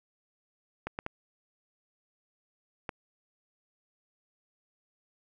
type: clicks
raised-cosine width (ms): 0.5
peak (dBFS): -19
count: 4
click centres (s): 0.87 / 0.989 / 1.064 / 2.892
effects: none